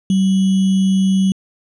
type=tone with sample-and-hold; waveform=sine; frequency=191 Hz; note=G3; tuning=45 cents flat; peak=-11 dBFS; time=0.1-1.32 s; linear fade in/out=2 ms; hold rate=3150 Hz; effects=resampled to 24000 Hz